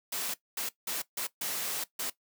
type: noise bursts at uneven times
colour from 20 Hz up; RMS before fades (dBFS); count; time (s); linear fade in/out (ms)
white; -34; 6; 0.12-0.34 / 0.57-0.69 / 0.87-1.02 / 1.17-1.27 / 1.41-1.84 / 1.99-2.1; 5
effects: noise-tail reverb RT60 0.1 s tail -17 dB re dry + high-pass 200 Hz 12 dB/octave